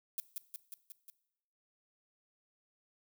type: noise with echo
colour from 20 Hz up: violet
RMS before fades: -37 dBFS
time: 0.18-0.2 s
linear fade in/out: 0 ms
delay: 180 ms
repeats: 5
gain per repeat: -3 dB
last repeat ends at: 1.1 s
effects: noise-tail reverb RT60 0.8 s tail -18 dB re dry